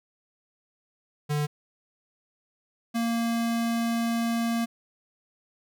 square tone pair in turn, 148.1 / 231.7 Hz, D3 / A#3, +15 / -10 cents, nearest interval minor sixth, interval 775 cents, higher second, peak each -25 dBFS, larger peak neither, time 1.29-1.47 / 2.94-4.66 s, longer second, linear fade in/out 20 ms, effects none

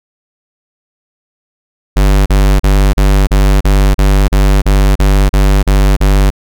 square tone bursts, 49 Hz, G1, in tune, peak -6 dBFS, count 13, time 1.96-6.304 s, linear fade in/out 10 ms, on 300 ms, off 37 ms, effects none

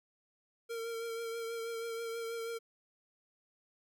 square tone with vibrato, 459.4 Hz, A#4, 25 cents flat, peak -38 dBFS, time 0.69-2.59 s, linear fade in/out 20 ms, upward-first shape triangle, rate 6.2 Hz, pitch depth 28 cents each way, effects none

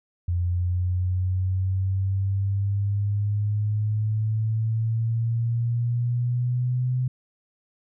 sine exponential sweep, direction up, 87.31 to 127.4 Hz, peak -21 dBFS, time 0.28-7.08 s, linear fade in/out 5 ms, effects none

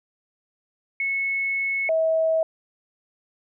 sine tone pair in turn, 2197 / 644.6 Hz, C#7 / E5, -16 / -39 cents, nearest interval octave + major sixth, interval 2123 cents, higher first, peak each -22 / -18 dBFS, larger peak second, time 1-1.89 / 1.89-2.43 s, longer first, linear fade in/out 2 ms, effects none

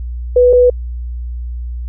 sine tone pair in turn, 493.9 / 493.9 Hz, B4 / B4, 0 / 0 cents, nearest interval unison, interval 0 cents, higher neither, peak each -5 dBFS, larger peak neither, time 0.36-0.53 / 0.53-0.7 s, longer neither, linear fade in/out 5 ms, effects added 60 Hz sine -20 dBFS peak until 1.88 s

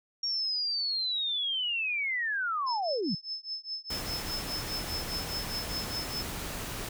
sine linear sweep, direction down, 5588 to 147.5 Hz, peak -28 dBFS, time 0.23-3.15 s, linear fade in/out 5 ms
sine tone with tremolo, 5240 Hz, E8, 11 cents flat, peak -31 dBFS, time 2.66-6.23 s, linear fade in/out 20 ms, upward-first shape triangle, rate 4.9 Hz, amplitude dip 100%
pink noise, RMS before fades -37 dBFS, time 3.9-6.89 s, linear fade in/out 5 ms
effects none

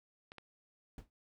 clicks, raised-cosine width 0.3 ms, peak -33 dBFS, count 2, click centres 0.319 / 0.383 s
brown noise with exponential decay, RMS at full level -44 dBFS, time 0.98-1.1 s, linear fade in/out 2 ms, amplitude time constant 25 ms
effects none

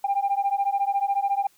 sine beating tone pair, 790 / 804 Hz, G5 / G5, +13 / +44 cents, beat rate 14 Hz, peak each -23 dBFS, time 0.04-1.47 s, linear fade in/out 5 ms, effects tanh soft clip ceiling -16 dBFS + white hiss -61 dBFS RMS until 1.57 s

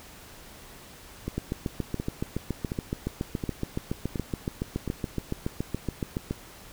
two click trains, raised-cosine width 3 ms, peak -15 / -17 dBFS, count 36 / 6, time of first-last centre 1.38-6.31 / 1.28-4.877 s, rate 7.1 / 1.39 Hz, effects pink hiss -48 dBFS RMS until 6.72 s

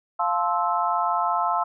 sine chord, F major seventh, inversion none, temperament just, 698.5 / 873.1 / 1047.7 / 1309.6 Hz, F5 / A5 / C6 / E6, 0 / -14 / +2 / -12 cents, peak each -26 dBFS, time 0.19-1.64 s, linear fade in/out 10 ms, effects none

